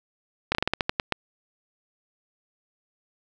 slowing click train, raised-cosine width 0.3 ms, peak -6 dBFS, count 10, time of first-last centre 0.52-1.123 s, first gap 29 ms, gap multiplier 1.2, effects none

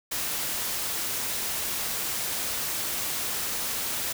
white noise, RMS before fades -30 dBFS, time 0.11-4.13 s, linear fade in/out 10 ms, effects none

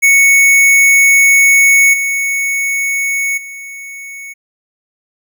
square tone with level steps, 2217 Hz, C#7, in tune, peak -6 / -14 / -27 dBFS, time 0.02-4.34 s, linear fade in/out 20 ms, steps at 1.93 / 3.37 s, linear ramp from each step 10 ms, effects none

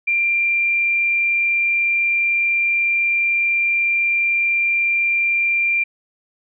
sine tone with frequency modulation, 2377 Hz, D7, 20 cents sharp, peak -15 dBFS, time 0.07-5.84 s, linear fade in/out 10 ms, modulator 36 Hz, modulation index 0.45, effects none

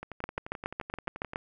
two click trains, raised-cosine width 0.5 ms, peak -24 / -16 dBFS, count 16 / 9, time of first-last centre 0.03-1.334 / 0.24-1.359 s, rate 11.5 / 7.15 Hz, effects none

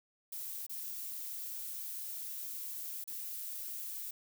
violet noise with dropouts, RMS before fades -42 dBFS, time 0.32-4.11 s, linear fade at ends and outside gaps 5 ms, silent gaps 0.666-0.695 / 3.041-3.075 s, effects none

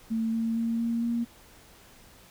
sine tone with pitch steps, 224.5 / 227 / 229.5 / 232 / 234.6 Hz, A3 / A#3 / A#3 / A#3 / A#3, +35 / -46 / -27 / -8 / +11 cents, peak -25 dBFS, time 0.1-1.25 s, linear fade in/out 20 ms, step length 230 ms, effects pink hiss -54 dBFS RMS until 2.3 s

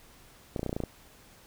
clicks, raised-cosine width 2 ms, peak -18 dBFS, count 9, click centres 0.562 / 0.594 / 0.631 / 0.663 / 0.694 / 0.729 / 0.765 / 0.803 / 0.837 s, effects pink hiss -56 dBFS RMS until 1.46 s

